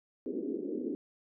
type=band-pass noise; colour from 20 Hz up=pink; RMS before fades=-36 dBFS; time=0.26-0.95 s; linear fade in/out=0 ms; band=240 to 430 Hz; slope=48 dB/octave; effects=none